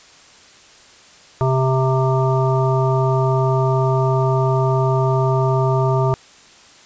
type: harmonic tone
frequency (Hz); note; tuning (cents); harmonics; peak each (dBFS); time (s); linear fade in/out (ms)
131.4; C3; +8; 1 / 3 / 5 / 7 / 9; -16 / -21 / -23 / -24 / -26; 1.41-6.14; 0
effects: white hiss -46 dBFS RMS until 6.85 s + resampled to 16000 Hz